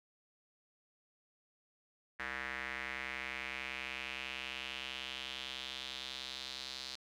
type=tone with band-pass filter sweep; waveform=square; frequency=65.4 Hz; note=C2; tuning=in tune; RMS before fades=-43 dBFS; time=2.19-6.96 s; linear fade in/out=10 ms; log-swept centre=1800 to 4300 Hz; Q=3.4; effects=none